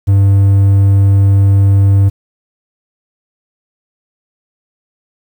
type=tone; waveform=triangle; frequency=98.6 Hz; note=G2; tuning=11 cents sharp; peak=-3 dBFS; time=0.07-2.1 s; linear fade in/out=20 ms; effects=7-bit